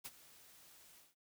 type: noise with ADSR envelope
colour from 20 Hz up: white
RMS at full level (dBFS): -45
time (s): 0.04-1.15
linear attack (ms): 17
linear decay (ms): 38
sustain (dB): -17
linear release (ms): 170
effects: none